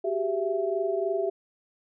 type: tone cluster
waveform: sine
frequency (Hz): 378.4 / 401.7 / 666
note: F#4 / G4 / E5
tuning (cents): +39 / +42 / +18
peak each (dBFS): -29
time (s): 0.04-1.3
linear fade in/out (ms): 10
effects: none